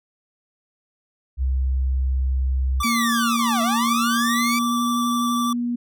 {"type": "tone", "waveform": "sine", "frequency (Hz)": 65.41, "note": "C2", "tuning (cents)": 0, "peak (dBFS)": -18, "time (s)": [1.37, 2.84], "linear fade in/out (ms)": 50}
{"type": "tone with vibrato", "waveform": "square", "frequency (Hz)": 1164, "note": "D6", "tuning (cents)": -16, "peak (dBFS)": -23, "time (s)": [2.8, 5.53], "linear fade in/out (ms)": 5, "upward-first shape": "sine", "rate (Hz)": 12, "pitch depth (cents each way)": 15}
{"type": "linear two-way sweep", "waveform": "sawtooth", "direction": "down then up", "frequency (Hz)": [2349, 640, 2349], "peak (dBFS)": -20, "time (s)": [2.83, 4.59], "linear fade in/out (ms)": 5, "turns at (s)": 3.62}
{"type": "tone with pitch glide", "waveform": "sine", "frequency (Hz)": [233.2, 240.3], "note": ["A#3", "B3"], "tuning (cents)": [1, -47], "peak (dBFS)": -21, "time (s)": [2.84, 5.76], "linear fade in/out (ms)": 10, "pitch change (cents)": 52, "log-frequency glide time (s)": [3.83, 4.86]}
{"effects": []}